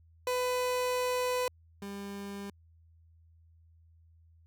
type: tone pair in turn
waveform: 30% pulse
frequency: 500 / 199.92 Hz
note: B4 / G3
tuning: +21 / +34 cents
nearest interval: octave + major third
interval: 1587 cents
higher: first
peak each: -26 / -36 dBFS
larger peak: first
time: 0.27-1.48 / 1.82-2.5 s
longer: first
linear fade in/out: 2 ms
effects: added 82 Hz sine -58 dBFS peak until 4.46 s